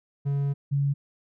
triangle / sine tone pair in turn, 140.6 / 140.6 Hz, C#3 / C#3, +25 / +25 cents, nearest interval unison, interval 0 cents, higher neither, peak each -21 dBFS, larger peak neither, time 0.25-0.54 / 0.71-0.94 s, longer first, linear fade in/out 20 ms, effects none

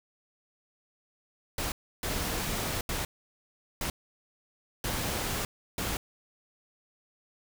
pink noise bursts at uneven times, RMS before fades -32 dBFS, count 6, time 1.58-1.72 / 2.03-2.81 / 2.89-3.05 / 3.81-3.9 / 4.84-5.45 / 5.78-5.97 s, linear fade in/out 2 ms, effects none

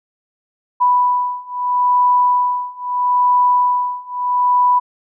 sine beating tone pair, 987.8 / 988.57 Hz, B5 / B5, 0 / +1 cents, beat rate 0.77 Hz, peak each -16 / -15 dBFS, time 0.8-4.8 s, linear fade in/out 20 ms, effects none

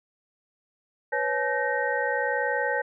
sine tone cluster, 491.2 / 552 / 856 / 1542 / 1866 Hz, B4 / C#5 / A5 / G6 / A#6, -9 / -7 / -48 / -29 / +1 cents, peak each -30 dBFS, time 1.12-2.82 s, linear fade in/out 10 ms, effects none

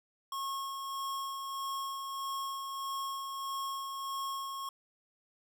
square tone with tremolo, 1089 Hz, C#6, 31 cents flat, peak -35 dBFS, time 0.32-4.69 s, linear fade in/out 2 ms, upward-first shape sine, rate 1.6 Hz, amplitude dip 35%, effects none

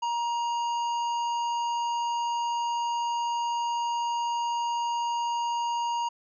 harmonic tone, 944 Hz, A#5, 22 cents sharp, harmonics 1 / 3 / 5 / 7, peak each -26 / -39 / -47 / -45 dBFS, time 0.02-6.09 s, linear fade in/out 10 ms, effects none

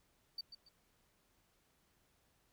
sine tone with echo, 4604 Hz, D8, 35 cents flat, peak -38 dBFS, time 0.38-0.41 s, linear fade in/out 5 ms, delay 140 ms, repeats 2, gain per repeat -11 dB, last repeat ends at 0.69 s, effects tanh soft clip ceiling -37 dBFS + pink hiss -75 dBFS RMS until 2.52 s

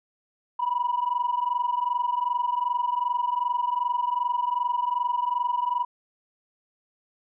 sine tone pair together, 965.2 / 987.8 Hz, B5 / B5, -40 / 0 cents, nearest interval unison, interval 40 cents, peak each -25 dBFS, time 0.59-5.85 s, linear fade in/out 10 ms, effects tanh soft clip ceiling -17 dBFS

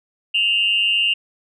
sine tone with amplitude modulation, 2794 Hz, F7, in tune, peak -11 dBFS, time 0.34-1.14 s, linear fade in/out 10 ms, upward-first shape sine, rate 208 Hz, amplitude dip 75%, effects tanh soft clip ceiling -7 dBFS

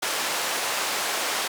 pink band-pass noise, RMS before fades -27 dBFS, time 0.02-1.48 s, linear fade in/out 10 ms, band 610 to 11000 Hz, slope 12 dB/octave, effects none

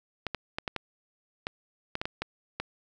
clicks, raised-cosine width 0.3 ms, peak -15 dBFS, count 11, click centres 0.267 / 0.347 / 0.585 / 0.678 / 0.763 / 1.469 / 1.954 / 2.015 / 2.055 / 2.22 / 2.6 s, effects none

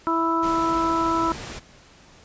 harmonic tone, 329.6 Hz, E4, in tune, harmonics 1 / 2 / 3 / 4, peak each -24 / -32 / -24 / -24 dBFS, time 0.07-1.32 s, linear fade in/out 0 ms
pink noise, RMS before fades -35 dBFS, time 0.42-1.6 s, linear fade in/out 20 ms
effects pink hiss -51 dBFS RMS until 2.24 s + resampled to 16000 Hz

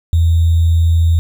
sine tone with sample-and-hold, 83.1 Hz, E2, 15 cents sharp, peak -8 dBFS, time 0.13-1.19 s, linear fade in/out 0 ms, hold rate 3675 Hz, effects none

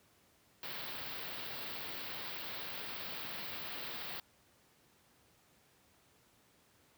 white band-stop noise, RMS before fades -43 dBFS, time 0.63-4.2 s, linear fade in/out 2 ms, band 4700 to 16000 Hz, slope 48 dB/octave, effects pink hiss -68 dBFS RMS until 6.97 s + high-pass 80 Hz 12 dB/octave

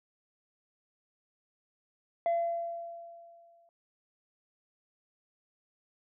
sine tone with exponential decay, 680 Hz, F5, 46 cents flat, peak -22 dBFS, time 2.26-3.69 s, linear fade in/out 1 ms, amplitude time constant 310 ms, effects tanh soft clip ceiling -24 dBFS

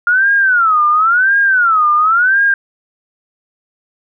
sine tone with vibrato, 1397 Hz, F6, in tune, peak -8 dBFS, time 0.07-2.54 s, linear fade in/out 2 ms, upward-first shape sine, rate 0.95 Hz, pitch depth 260 cents each way, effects none

